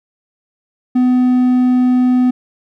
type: tone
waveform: triangle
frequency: 251.1 Hz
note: B3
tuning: 29 cents sharp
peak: -7 dBFS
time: 0.95-2.31 s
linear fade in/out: 10 ms
effects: none